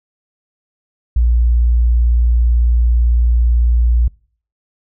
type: tone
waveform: sine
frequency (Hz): 59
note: A#1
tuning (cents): +22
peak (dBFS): -9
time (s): 1.16-4.08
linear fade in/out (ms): 5
effects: noise-tail reverb RT60 0.5 s tail -25 dB re dry